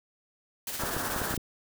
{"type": "noise with tremolo", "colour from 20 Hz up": "white", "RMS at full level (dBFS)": -34, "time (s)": [0.67, 1.37], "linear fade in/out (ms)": 2, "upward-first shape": "sine", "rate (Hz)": 16, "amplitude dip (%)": 40}
{"type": "low-pass noise", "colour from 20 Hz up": "white", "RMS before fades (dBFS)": -35, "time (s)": [0.79, 1.35], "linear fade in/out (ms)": 5, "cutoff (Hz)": 1800, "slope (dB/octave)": 96}
{"type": "clicks", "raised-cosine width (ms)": 3, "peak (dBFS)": -22, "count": 7, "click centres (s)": [0.836, 0.966, 1.163, 1.217, 1.31, 1.341, 1.377]}
{"effects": []}